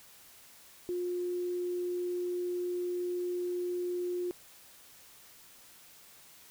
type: tone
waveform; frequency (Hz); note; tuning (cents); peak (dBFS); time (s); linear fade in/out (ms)
sine; 355.8; F4; +32; -31; 0.89-4.31; 0
effects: white hiss -56 dBFS RMS until 6.5 s